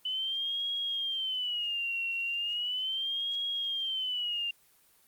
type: tone with vibrato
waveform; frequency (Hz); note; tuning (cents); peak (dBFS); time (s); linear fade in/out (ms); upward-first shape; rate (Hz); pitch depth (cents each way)
sine; 3000; F#7; +23; -30; 0.05-4.51; 5; sine; 0.37; 160
effects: white hiss -64 dBFS RMS until 5.07 s + Opus 24 kbps